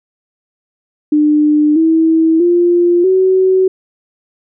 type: tone with pitch steps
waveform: sine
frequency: 300 / 323.4 / 348.6 / 375.8 Hz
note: D4 / E4 / F4 / F#4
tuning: +37 / -33 / -3 / +27 cents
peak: -7 dBFS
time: 1.12-3.68 s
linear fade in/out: 5 ms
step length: 640 ms
effects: none